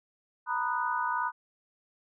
sine chord, B major seventh, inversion third, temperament just, 926 / 987.8 / 1234.7 / 1481.6 Hz, A#5 / B5 / D#6 / F#6, -12 / 0 / -14 / +2 cents, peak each -34 / -31 / -34 / -34 dBFS, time 0.46-1.32 s, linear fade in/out 50 ms, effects none

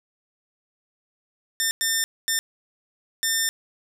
10% pulse tone bursts at uneven times, 1800 Hz, A6, 39 cents sharp, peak -12 dBFS, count 4, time 1.6-1.71 / 1.81-2.04 / 2.28-2.39 / 3.23-3.49 s, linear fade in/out 0 ms, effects 9-bit

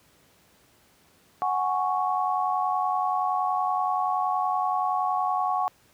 sine chord, F# suspended second, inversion none, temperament equal, 740 / 830.6 / 1108.7 Hz, F#5 / G#5 / C#6, 0 / 0 / 0 cents, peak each -26 / -29 / -27 dBFS, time 1.42-5.68 s, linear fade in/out 0 ms, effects pink hiss -60 dBFS RMS until 5.93 s + high-pass 80 Hz 12 dB/octave

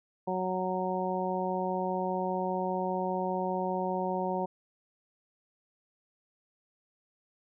harmonic tone, 185 Hz, F#3, in tune, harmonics 1 / 2 / 3 / 4 / 5, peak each -35 / -35 / -35 / -35 / -35 dBFS, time 0.27-4.46 s, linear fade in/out 10 ms, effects none

